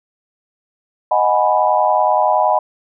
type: chord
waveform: sine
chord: G# minor seventh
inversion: second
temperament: equal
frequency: 622.3 / 740 / 830.6 / 987.8 Hz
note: D#5 / F#5 / G#5 / B5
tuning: 0 / 0 / 0 / 0 cents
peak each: -17 dBFS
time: 1.11-2.59 s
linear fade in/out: 5 ms
effects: none